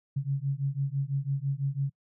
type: beating tone pair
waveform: sine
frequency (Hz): 135.5 / 141.5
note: C#3 / C#3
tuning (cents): -39 / +36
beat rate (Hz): 6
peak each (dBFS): -30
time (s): 0.16-1.9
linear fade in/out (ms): 10
effects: noise-tail reverb RT60 0.1 s tail -26 dB re dry